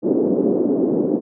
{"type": "band-pass noise", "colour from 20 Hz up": "pink", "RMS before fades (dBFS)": -18, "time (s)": [0.02, 1.21], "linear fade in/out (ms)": 50, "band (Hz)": [250, 420], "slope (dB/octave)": 24, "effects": []}